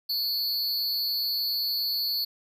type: tone with amplitude modulation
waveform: square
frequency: 4435 Hz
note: C#8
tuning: in tune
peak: -22 dBFS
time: 0.09-2.25 s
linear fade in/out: 10 ms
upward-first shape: sine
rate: 253 Hz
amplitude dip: 95%
effects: none